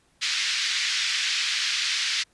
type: band-pass noise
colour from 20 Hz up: white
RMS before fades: -26 dBFS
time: 0.21-2.24 s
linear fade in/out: 20 ms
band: 1700 to 5200 Hz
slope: 24 dB/octave
effects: pink hiss -64 dBFS RMS until 2.33 s + resampled to 24000 Hz